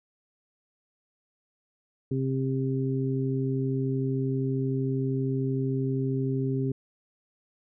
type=harmonic tone; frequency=132.9 Hz; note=C3; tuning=27 cents sharp; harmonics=1 / 2 / 3; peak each=-27 / -30 / -32 dBFS; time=2.11-6.72 s; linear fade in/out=5 ms; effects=none